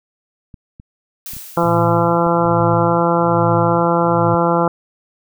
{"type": "clicks", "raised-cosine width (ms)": 5, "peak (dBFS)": -24, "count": 10, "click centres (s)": [0.542, 0.799, 1.335, 1.367, 1.634, 2.266, 2.457, 2.513, 2.605, 2.738]}
{"type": "noise with exponential decay", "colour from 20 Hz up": "blue", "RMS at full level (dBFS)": -28, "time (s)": [1.26, 2.41], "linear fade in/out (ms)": 1, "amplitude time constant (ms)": 250}
{"type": "harmonic tone", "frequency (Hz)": 170, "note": "F3", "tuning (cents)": -46, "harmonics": [1, 2, 3, 4, 5, 6, 7, 8], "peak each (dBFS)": [-19, -20, -18, -22, -20, -22, -24, -23], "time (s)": [1.57, 4.68], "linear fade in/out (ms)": 2}
{"type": "tone with tremolo", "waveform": "triangle", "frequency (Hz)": 115.2, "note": "A#2", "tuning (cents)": -20, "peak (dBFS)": -16, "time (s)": [1.65, 4.35], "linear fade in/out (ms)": 5, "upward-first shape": "sine", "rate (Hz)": 1.2, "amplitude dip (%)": 100}
{"effects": []}